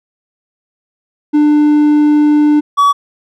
triangle tone pair in turn, 297.9 / 1136.1 Hz, D4 / C#6, +25 / +42 cents, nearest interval octave + major seventh, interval 2317 cents, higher second, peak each -4 dBFS, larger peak neither, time 1.33-2.61 / 2.77-2.93 s, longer first, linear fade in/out 20 ms, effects none

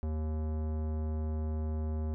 sine tone with tanh clipping, 77.78 Hz, D#2, in tune, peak -33 dBFS, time 0.03-2.14 s, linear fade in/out 0 ms, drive 18 dB, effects none

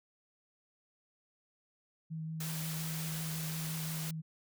sine tone with vibrato, 159.5 Hz, D#3, 43 cents sharp, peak -37 dBFS, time 2.1-4.22 s, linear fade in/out 20 ms, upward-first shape sine, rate 5.6 Hz, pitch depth 12 cents each way
white noise, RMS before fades -42 dBFS, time 2.4-4.11 s, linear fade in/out 5 ms
effects none

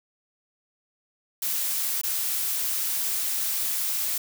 blue noise with dropouts, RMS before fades -27 dBFS, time 1.42-4.18 s, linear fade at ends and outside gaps 5 ms, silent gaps 2.015-2.034 s, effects none

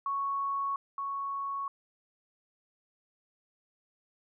sine tone pair in turn, 1108.7 / 1108.7 Hz, C#6 / C#6, 0 / 0 cents, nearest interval unison, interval 0 cents, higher neither, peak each -29 / -32 dBFS, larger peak first, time 0.06-0.76 / 0.98-1.68 s, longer neither, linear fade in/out 2 ms, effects none

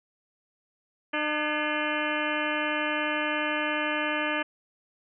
harmonic tone with a mistuned harmonic, 301.9 Hz, D4, 48 cents sharp, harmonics 1 / 2 / 3 / 4 / 5 / 6 / 7 / 8 / 9 / 10, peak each -33 / -33 / -36 / -35 / -37 / -32 / -36 / -36 / -38 / -38 dBFS, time 1.13-4.43 s, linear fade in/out 10 ms, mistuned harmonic 6, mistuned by -100 cents, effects none

